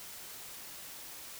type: silence
effects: white hiss -47 dBFS RMS until 1.39 s